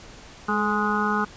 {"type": "harmonic tone with a mistuned harmonic", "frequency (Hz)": 208.6, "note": "G#3", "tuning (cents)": 8, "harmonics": [1, 2, 4, 5, 6, 7], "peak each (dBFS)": [-26, -30, -29, -30, -26, -28], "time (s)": [0.48, 1.25], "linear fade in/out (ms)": 10, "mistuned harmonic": 2, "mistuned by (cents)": 33, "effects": ["pink hiss -45 dBFS RMS until 1.36 s", "resampled to 16000 Hz"]}